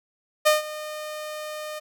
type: tone with ADSR envelope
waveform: sawtooth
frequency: 610 Hz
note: D#5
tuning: 34 cents flat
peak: -10 dBFS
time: 0.45-1.8 s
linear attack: 19 ms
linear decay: 150 ms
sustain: -18 dB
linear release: 19 ms
effects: none